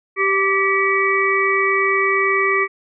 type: harmonic tone with a mistuned harmonic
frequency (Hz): 389.7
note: G4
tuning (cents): -10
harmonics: 1 / 3 / 5 / 6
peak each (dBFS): -20 / -20 / -20 / -20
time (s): 0.16-2.68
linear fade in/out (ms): 50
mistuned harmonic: 6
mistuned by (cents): -46
effects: none